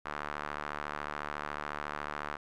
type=tone with band-pass filter; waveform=sawtooth; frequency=74 Hz; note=D2; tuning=14 cents sharp; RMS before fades=-39 dBFS; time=0.05-2.37 s; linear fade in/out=10 ms; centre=1300 Hz; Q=1.9; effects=none